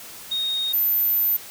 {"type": "tone pair in turn", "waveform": "sine", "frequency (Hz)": [3722, 14207], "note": ["A#7", "A9"], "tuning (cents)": [-3, 16], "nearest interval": "octave + major seventh", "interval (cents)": 2319, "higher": "second", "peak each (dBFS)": [-21, -15], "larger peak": "second", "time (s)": [[0.31, 0.73], [0.73, 1.37]], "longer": "second", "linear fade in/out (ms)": 10, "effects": ["tanh soft clip ceiling -17 dBFS", "white hiss -40 dBFS RMS until 1.5 s"]}